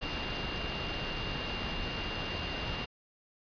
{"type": "tone in noise", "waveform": "sine", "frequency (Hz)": 2794, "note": "F7", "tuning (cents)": 0, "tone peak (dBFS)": -40, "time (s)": [0.01, 2.86], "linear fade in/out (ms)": 20, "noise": "pink", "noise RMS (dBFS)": -36, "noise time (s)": [0.01, 2.86], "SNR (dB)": -7, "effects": ["resampled to 11025 Hz"]}